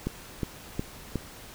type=click train; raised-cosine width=3 ms; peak=-15 dBFS; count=4; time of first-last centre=0.07-1.157 s; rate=2.76 Hz; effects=pink hiss -46 dBFS RMS until 1.54 s